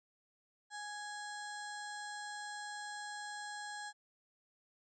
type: harmonic tone with a mistuned harmonic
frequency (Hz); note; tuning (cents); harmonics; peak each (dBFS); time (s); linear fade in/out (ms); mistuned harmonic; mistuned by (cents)
830.6; G#5; 0; 1 / 2 / 4 / 5 / 6 / 7 / 8 / 9 / 10; -46 / -46 / -56 / -54 / -59 / -64 / -64 / -54 / -59; 0.7-3.93; 50; 6; +70
effects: none